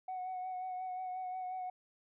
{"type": "tone with vibrato", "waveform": "sine", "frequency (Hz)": 740, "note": "F#5", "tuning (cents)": 0, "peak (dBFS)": -36, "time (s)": [0.08, 1.7], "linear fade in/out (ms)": 5, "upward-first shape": "sine", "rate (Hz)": 5.6, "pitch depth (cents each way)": 23, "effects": ["tanh soft clip ceiling -35 dBFS"]}